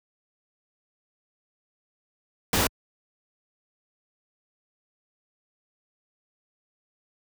pink noise, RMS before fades -22 dBFS, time 2.53-2.67 s, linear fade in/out 2 ms, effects high-pass 60 Hz 12 dB/octave

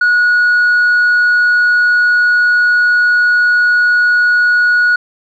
sine tone with tanh clipping, 1457 Hz, F#6, 27 cents flat, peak -8 dBFS, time 0.01-4.96 s, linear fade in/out 5 ms, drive 1 dB, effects none

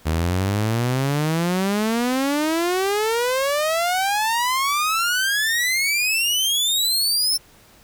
sawtooth exponential sweep, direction up, 76.8 to 5380 Hz, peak -15 dBFS, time 0.05-7.38 s, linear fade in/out 20 ms, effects pink hiss -51 dBFS RMS until 7.83 s

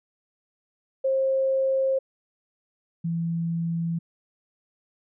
sine tone pair in turn, 533 / 167.21 Hz, C5 / E3, +32 / +25 cents, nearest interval octave + minor sixth, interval 2007 cents, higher first, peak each -20 / -24 dBFS, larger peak first, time 1.04-1.99 / 3.04-3.99 s, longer neither, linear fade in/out 10 ms, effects none

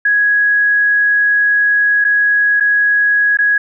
sine tone with dropouts, 1665 Hz, G#6, 4 cents sharp, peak -9 dBFS, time 0.05-3.58 s, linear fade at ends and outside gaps 5 ms, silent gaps 2.043-2.048 / 2.6-2.606 / 3.372-3.387 s, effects none

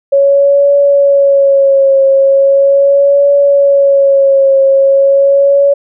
sine tone with vibrato, 554.4 Hz, C#5, in tune, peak -4 dBFS, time 0.12-5.74 s, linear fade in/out 10 ms, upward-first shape triangle, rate 0.39 Hz, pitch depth 40 cents each way, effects none

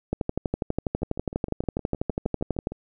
two click trains, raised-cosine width 2 ms, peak -11 / -22 dBFS, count 32 / 12, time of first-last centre 0.13-2.671 / 1.02-2.72 s, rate 12.2 / 6.47 Hz, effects none

